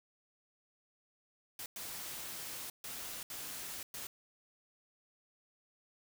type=noise bursts at uneven times; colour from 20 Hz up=white; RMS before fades=-44 dBFS; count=5; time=1.59-1.66 / 1.76-2.7 / 2.84-3.23 / 3.3-3.83 / 3.94-4.07 s; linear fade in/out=2 ms; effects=none